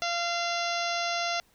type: harmonic tone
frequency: 689 Hz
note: F5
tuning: 24 cents flat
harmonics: 1 / 2 / 3 / 4 / 5 / 6 / 7 / 8 / 9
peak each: -31 / -34 / -36 / -37 / -38 / -39 / -39 / -40 / -41 dBFS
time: 0.02-1.4 s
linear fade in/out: 0 ms
effects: pink hiss -64 dBFS RMS until 1.54 s